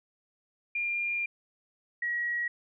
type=tone pair in turn; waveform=sine; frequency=2401 / 1909.5 Hz; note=D7 / A#6; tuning=+38 / +41 cents; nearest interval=major third; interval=397 cents; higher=first; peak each=-28 dBFS; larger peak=neither; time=0.75-1.26 / 2.02-2.48 s; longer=first; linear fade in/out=5 ms; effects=none